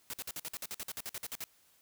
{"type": "noise bursts", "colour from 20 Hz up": "white", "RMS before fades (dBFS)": -40, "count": 16, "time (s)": [0.1, 1.44], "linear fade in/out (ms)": 0, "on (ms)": 35, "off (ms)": 52, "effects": ["white hiss -67 dBFS RMS until 1.81 s"]}